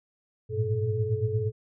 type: tone cluster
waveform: sine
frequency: 100.8 / 110.1 / 118 / 431.5 Hz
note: G2 / A2 / A#2 / A4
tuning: +49 / +2 / +22 / -34 cents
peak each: -30 dBFS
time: 0.49-1.52 s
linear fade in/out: 50 ms
effects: none